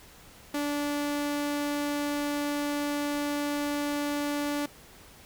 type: tone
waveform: sawtooth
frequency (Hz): 290.5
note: D4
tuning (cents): -19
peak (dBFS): -24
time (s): 0.54-4.66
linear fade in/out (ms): 5
effects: pink hiss -52 dBFS RMS until 5.25 s